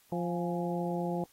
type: harmonic tone with a mistuned harmonic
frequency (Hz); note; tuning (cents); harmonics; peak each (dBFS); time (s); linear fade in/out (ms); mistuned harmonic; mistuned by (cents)
174.61; F3; 0; 1 / 2 / 3 / 4 / 5; -33 / -36 / -38 / -39 / -40; 0.12-1.24; 2; 5; -71
effects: white hiss -64 dBFS RMS until 1.32 s + AAC 48 kbps